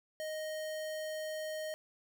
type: tone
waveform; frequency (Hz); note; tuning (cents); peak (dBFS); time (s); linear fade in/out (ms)
square; 622.3; D#5; 0; -38; 0.2-1.74; 0
effects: none